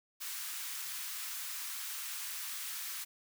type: high-pass noise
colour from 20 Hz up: white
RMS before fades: -41 dBFS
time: 0.2-3.05 s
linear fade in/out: 20 ms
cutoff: 1100 Hz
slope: 24 dB/octave
effects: none